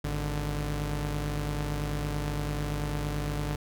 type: tone pair together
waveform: sawtooth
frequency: 52.01 / 147.1 Hz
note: G#1 / D3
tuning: +3 / +3 cents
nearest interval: octave + tritone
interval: 1800 cents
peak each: -28 dBFS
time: 0.04-3.56 s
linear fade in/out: 5 ms
effects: none